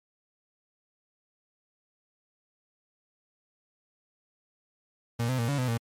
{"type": "tone with pitch steps", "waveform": "35% pulse", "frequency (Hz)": [117.5, 128.8, 116.7, 142.3, 126.8, 115.9], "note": ["A#2", "C3", "A#2", "C#3", "B2", "A#2"], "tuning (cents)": [14, -27, 2, 46, 46, -10], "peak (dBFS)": -24, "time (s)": [5.19, 5.778], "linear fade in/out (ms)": 10, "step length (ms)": 98, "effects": ["MP3 64 kbps"]}